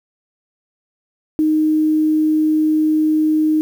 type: tone with quantisation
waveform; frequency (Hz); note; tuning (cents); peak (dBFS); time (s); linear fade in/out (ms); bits
sine; 310; D#4; -6; -12; 1.39-3.61; 0; 7
effects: none